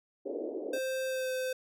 white band-pass noise, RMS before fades -37 dBFS, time 0.25-0.79 s, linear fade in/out 20 ms, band 290 to 570 Hz, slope 48 dB/octave
square tone with pitch glide, 523.3 to 514.9 Hz, C5 to C5, 0 to -28 cents, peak -32 dBFS, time 0.73-1.53 s, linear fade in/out 5 ms, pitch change -28 cents, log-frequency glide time 1.07-1.31 s
effects none

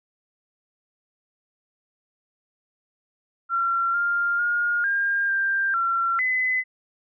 sine tone with pitch steps, 1367 / 1399 / 1424 / 1607 / 1585 / 1362 / 2021 Hz, F6 / F6 / F6 / G6 / G6 / F6 / B6, -37 / +3 / +33 / +43 / +19 / -44 / +39 cents, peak -20 dBFS, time 3.49-6.64 s, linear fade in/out 50 ms, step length 450 ms, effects none

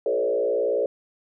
sine tone with frequency modulation, 493.9 Hz, B4, in tune, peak -20 dBFS, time 0.06-0.86 s, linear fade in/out 2 ms, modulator 59.3 Hz, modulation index 1.6, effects none

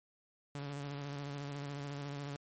sawtooth tone with vibrato, 142.3 Hz, C#3, 46 cents sharp, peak -36 dBFS, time 0.55-2.36 s, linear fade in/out 0 ms, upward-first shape square, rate 14 Hz, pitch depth 25 cents each way, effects MP3 32 kbps

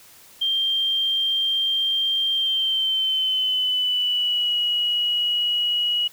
sine tone with pitch glide, 3174 to 2911 Hz, G7 to F#7, +21 to -29 cents, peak -19 dBFS, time 0.41-6.08 s, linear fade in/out 10 ms, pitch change -150 cents, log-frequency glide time 2.32-4.56 s, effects white hiss -49 dBFS RMS until 6.12 s

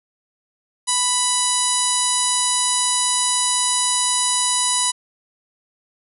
harmonic tone, 987.8 Hz, B5, in tune, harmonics 1 / 2 / 3 / 4 / 5 / 6 / 7 / 8 / 9 / 10, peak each -25 / -33 / -30 / -25 / -30 / -30 / -25 / -31 / -27 / -21 dBFS, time 0.87-4.92 s, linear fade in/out 20 ms, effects none

